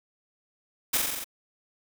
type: noise with echo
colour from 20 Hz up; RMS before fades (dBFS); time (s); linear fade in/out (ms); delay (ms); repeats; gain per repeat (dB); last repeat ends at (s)
white; -24; 0.93-0.98; 10; 44; 6; -2; 1.244
effects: none